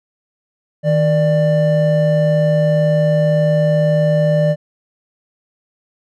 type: tone pair together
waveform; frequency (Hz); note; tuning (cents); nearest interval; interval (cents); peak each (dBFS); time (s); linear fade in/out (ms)
triangle; 157 / 592.8; D#3 / D5; +16 / +16; octave + major seventh; 2300; -12; 0.83-4.56; 50
effects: none